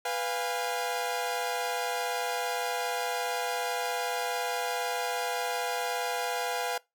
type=chord; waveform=sawtooth; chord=F diminished; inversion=second; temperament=equal with one note detuned; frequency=493.9 / 698.5 / 815.9 Hz; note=Cb5 / F5 / Ab5; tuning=0 / 0 / -31 cents; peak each=-30 / -30 / -30 dBFS; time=0.05-6.78 s; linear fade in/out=5 ms; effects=noise-tail reverb RT60 0.2 s tail -22 dB re dry